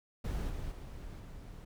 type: noise with level steps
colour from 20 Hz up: brown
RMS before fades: -36 / -40 / -45 / -47 dBFS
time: 0.24-1.65 s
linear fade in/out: 10 ms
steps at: 0.49 / 0.71 / 1.19 s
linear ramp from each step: 10 ms
effects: none